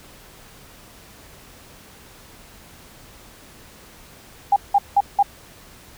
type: tone bursts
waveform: sine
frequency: 806 Hz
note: G5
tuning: 48 cents sharp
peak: -11 dBFS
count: 4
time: 4.52-5.228 s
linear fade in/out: 5 ms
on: 42 ms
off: 180 ms
effects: pink hiss -46 dBFS RMS until 5.97 s